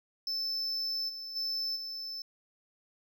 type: tone with level steps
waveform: triangle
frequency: 5274 Hz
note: E8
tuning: in tune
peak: -30 / -38 / -30 / -36 dBFS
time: 0.27-2.22 s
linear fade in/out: 2 ms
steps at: 1.08 / 1.35 / 1.75 s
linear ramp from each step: 20 ms
effects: none